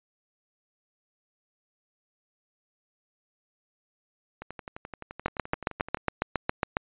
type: two click trains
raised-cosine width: 0.5 ms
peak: -9 / -23 dBFS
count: 12 / 19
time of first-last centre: 5.26-6.769 / 4.42-5.972 s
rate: 7.29 / 11.6 Hz
effects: resampled to 8000 Hz